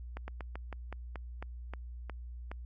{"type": "slowing click train", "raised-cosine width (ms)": 0.5, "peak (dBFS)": -26, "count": 11, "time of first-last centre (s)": [0.17, 2.515], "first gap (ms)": 110, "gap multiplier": 1.16, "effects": ["added 60 Hz sine -41 dBFS peak until 2.65 s", "MP3 48 kbps"]}